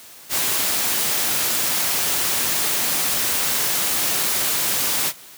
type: noise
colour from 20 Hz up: white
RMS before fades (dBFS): -21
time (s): 0.29-5.13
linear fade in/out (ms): 50
effects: white hiss -43 dBFS RMS until 5.37 s + high-pass 100 Hz 12 dB/octave